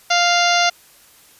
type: harmonic tone with a mistuned harmonic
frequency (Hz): 698.5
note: F5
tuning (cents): 0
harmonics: 1 / 2 / 3 / 4 / 5 / 6 / 7 / 8 / 9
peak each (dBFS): -17 / -20 / -22 / -23 / -24 / -25 / -25 / -26 / -27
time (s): 0.1-0.7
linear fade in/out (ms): 10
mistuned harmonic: 7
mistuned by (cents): -32
effects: white hiss -49 dBFS RMS until 1.39 s + resampled to 32000 Hz